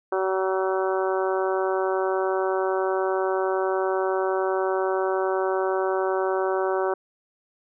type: harmonic tone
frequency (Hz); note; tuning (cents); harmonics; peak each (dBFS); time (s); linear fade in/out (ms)
189.4; F#3; +41; 2 / 3 / 4 / 5 / 6 / 7 / 8; -24 / -28 / -30 / -32 / -34 / -35 / -36; 0.12-6.94; 5
effects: none